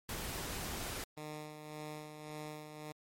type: noise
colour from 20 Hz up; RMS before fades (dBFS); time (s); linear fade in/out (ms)
pink; -41; 0.09-1.04; 2
type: tone with tremolo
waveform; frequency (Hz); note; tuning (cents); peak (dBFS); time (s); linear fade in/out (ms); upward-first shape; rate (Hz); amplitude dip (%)
10% pulse; 152.1; D#3; -39; -34; 1.17-2.92; 2; sine; 1.8; 50
effects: MP3 64 kbps